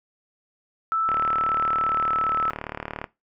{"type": "tone with pitch glide", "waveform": "sine", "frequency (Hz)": [1318.5, 1310.1], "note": ["E6", "E6"], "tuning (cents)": [0, -11], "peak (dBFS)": -20, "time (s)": [0.92, 2.5], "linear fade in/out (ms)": 0, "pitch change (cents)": -11, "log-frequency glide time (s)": [1.77, 2.37]}
{"type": "click train", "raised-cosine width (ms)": 0.5, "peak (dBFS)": -15, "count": 74, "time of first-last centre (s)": [1.09, 3.042], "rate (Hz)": 37.4}
{"effects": ["noise-tail reverb RT60 0.2 s tail -18 dB re dry"]}